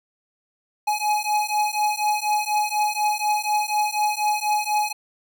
square beating tone pair, 840 / 844.1 Hz, G#5 / G#5, +19 / +28 cents, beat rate 4.1 Hz, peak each -24 dBFS, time 0.87-4.93 s, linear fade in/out 10 ms, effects none

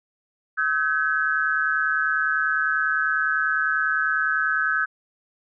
sine tone cluster, 1290 / 1527 / 1677 Hz, E6 / G6 / G#6, -38 / -46 / +16 cents, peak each -26 / -22 / -26 dBFS, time 0.57-4.86 s, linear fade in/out 20 ms, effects none

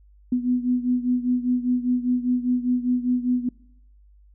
sine beating tone pair, 246.9 / 251.9 Hz, B3 / B3, 0 / +34 cents, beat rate 5 Hz, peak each -21 / -25 dBFS, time 0.32-3.49 s, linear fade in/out 5 ms, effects noise-tail reverb RT60 0.8 s tail -25 dB re dry + added 50 Hz sine -50 dBFS peak until 4.34 s

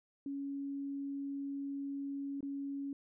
sine tone with dropouts, 278.7 Hz, C#4, 9 cents sharp, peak -37 dBFS, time 0.26-2.93 s, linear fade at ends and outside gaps 2 ms, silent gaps 2.407-2.428 s, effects none

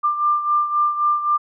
sine beating tone pair, 1190 / 1193.8 Hz, D6 / D6, +22 / +28 cents, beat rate 3.8 Hz, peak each -17 / -23 dBFS, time 0.03-1.38 s, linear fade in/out 20 ms, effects none

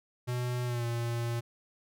square tone with pitch glide, 123.47 to 117.76 Hz, B2 to A#2, 0 to +18 cents, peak -31 dBFS, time 0.27-1.41 s, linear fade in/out 20 ms, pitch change -82 cents, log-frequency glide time 0.65-0.85 s, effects none

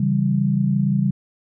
sine chord, C# diminished, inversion none, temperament equal, 138.59 / 164.81 / 196 Hz, C#3 / E3 / G3, 0 / 0 / 0 cents, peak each -20 / -24 / -19 dBFS, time 0-1.11 s, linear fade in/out 5 ms, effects none

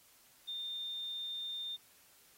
sine tone, 3620 Hz, A7, 48 cents sharp, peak -38 dBFS, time 0.47-1.77 s, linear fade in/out 20 ms, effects white hiss -64 dBFS RMS until 2.37 s + AAC 48 kbps

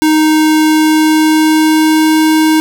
square tone with pitch glide, 311.1 to 313.8 Hz, D#4 to D#4, 0 to +15 cents, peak -7 dBFS, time 0.02-2.6 s, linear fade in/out 0 ms, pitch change +15 cents, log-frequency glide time 0.62-2.21 s, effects none

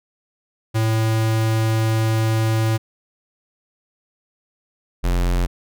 square tone pair in turn, 111.2 / 44.13 Hz, A2 / F1, +19 / +19 cents, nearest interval octave + major third, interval 1600 cents, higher first, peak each -17 dBFS, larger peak neither, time 0.74-2.78 / 5.03-5.47 s, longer first, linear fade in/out 20 ms, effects none

